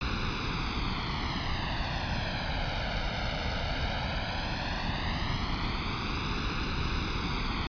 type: noise with flanger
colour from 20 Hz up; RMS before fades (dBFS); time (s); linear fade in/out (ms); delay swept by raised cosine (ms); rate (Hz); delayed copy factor
pink; -31; 0.01-7.67; 2; 0.78 to 1.36; 0.15; +0.7
effects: resampled to 11025 Hz